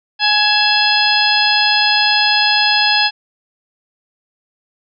harmonic tone with a mistuned harmonic, 838 Hz, G#5, 15 cents sharp, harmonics 1 / 2 / 3 / 4 / 5 / 6, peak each -18 / -18 / -18 / -18 / -18 / -18 dBFS, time 0.19-3.11 s, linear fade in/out 50 ms, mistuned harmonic 3, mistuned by +92 cents, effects none

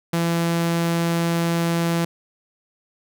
sawtooth tone, 168.5 Hz, E3, 38 cents sharp, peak -15 dBFS, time 0.13-2.05 s, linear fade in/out 5 ms, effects none

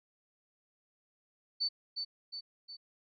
sine tone with echo, 4514 Hz, C#8, 31 cents sharp, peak -29 dBFS, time 1.6-1.69 s, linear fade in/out 20 ms, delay 360 ms, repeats 3, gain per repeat -5 dB, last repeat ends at 2.77 s, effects none

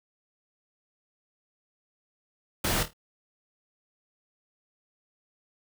pink noise with echo, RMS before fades -27 dBFS, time 2.64-2.83 s, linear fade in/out 5 ms, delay 26 ms, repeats 4, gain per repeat -9 dB, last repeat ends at 2.934 s, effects none

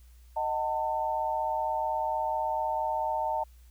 sine chord, D# diminished, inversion none, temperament just, 622.3 / 746.7 / 896 Hz, D#5 / F#5 / A5, 0 / +16 / +31 cents, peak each -33 / -34 / -29 dBFS, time 0.36-3.44 s, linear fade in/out 10 ms, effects added 60 Hz sine -51 dBFS peak until 3.7 s + white hiss -66 dBFS RMS until 3.7 s

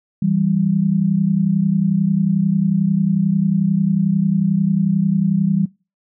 sine tone pair together, 164.81 / 195.99 Hz, E3 / G3, 0 / 0 cents, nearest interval minor third, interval 300 cents, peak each -18 / -16 dBFS, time 0.22-5.66 s, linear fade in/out 5 ms, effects noise-tail reverb RT60 0.3 s tail -23 dB re dry

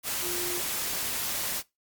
sine tone in noise, 352.8 Hz, F4, 18 cents sharp, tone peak -35 dBFS, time 0.21-0.62 s, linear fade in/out 50 ms, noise white, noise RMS -31 dBFS, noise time 0.03-1.63 s, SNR -7 dB, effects noise-tail reverb RT60 0.2 s tail -21 dB re dry + Opus 48 kbps

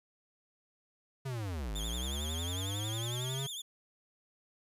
square linear two-way sweep, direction down then up, 138.59 to 49 to 138.59 Hz, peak -36 dBFS, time 1.25-3.47 s, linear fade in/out 10 ms, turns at 1.73 s
sawtooth tone with vibrato, 3395 Hz, G#7, 37 cents sharp, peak -36 dBFS, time 1.75-3.62 s, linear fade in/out 10 ms, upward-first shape triangle, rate 11 Hz, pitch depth 140 cents each way
effects resampled to 32000 Hz + 11-bit

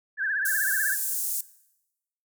sine tone with vibrato, 1639 Hz, G#6, 23 cents flat, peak -24 dBFS, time 0.17-0.97 s, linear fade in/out 50 ms, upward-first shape triangle, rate 16 Hz, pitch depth 140 cents each way
pink high-pass noise, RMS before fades -29 dBFS, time 0.45-1.41 s, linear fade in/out 5 ms, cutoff 7800 Hz, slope 24 dB/octave
effects noise-tail reverb RT60 0.9 s tail -19 dB re dry

